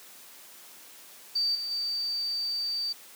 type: tone with level steps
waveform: sine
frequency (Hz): 4626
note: D8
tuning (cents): -27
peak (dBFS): -24 / -31 / -28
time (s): 1.35-2.93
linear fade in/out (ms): 10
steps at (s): 1.55 / 1.71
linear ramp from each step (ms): 2
effects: white hiss -50 dBFS RMS until 3.15 s + high-pass 200 Hz 12 dB/octave